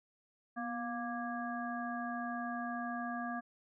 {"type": "harmonic tone with a mistuned harmonic", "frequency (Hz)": 235.4, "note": "A#3", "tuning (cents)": 17, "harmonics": [1, 3, 5, 7], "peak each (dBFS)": [-40, -41, -44, -44], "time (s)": [0.56, 3.41], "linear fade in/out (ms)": 20, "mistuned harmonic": 1, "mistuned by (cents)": 53, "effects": []}